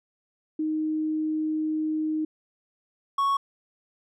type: tone pair in turn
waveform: sine / triangle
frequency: 311.1 / 1108.6 Hz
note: D#4 / C#6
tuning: 0 / 0 cents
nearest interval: octave + minor seventh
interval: 2200 cents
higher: second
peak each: -24 / -19 dBFS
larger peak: second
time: 0.59-2.25 / 3.18-3.37 s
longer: first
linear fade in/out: 5 ms
effects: none